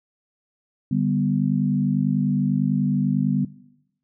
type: chord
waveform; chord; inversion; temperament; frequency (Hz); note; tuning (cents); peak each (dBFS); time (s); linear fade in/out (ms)
sine; G major; second; equal; 146.83 / 196 / 246.9; D3 / G3 / B3; 0 / 0 / 0; -23; 0.91-3.45; 5
effects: noise-tail reverb RT60 0.9 s tail -19 dB re dry